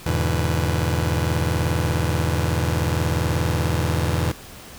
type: chord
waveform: sawtooth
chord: E dominant seventh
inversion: none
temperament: just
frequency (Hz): 82.41 / 103.01 / 123.61 / 148.33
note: E2 / G#2 / B2 / D3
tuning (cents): 0 / -14 / +2 / +18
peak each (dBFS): -18 / -23 / -21 / -23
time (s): 0.06-4.32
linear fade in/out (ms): 5
effects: pink hiss -41 dBFS RMS until 4.78 s